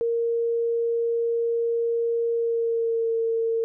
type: tone with pitch glide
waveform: sine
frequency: 465 to 455.4 Hz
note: A#4 to A#4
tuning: -4 to -40 cents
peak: -21 dBFS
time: 0.01-3.64 s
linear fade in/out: 0 ms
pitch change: -36 cents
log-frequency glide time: 2.33-3.14 s
effects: none